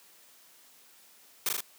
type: noise with echo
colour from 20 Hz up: white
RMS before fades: -28 dBFS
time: 1.46-1.49 s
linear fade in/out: 2 ms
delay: 39 ms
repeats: 3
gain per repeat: -2 dB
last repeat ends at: 1.607 s
effects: white hiss -58 dBFS RMS until 1.78 s + high-pass 200 Hz 12 dB/octave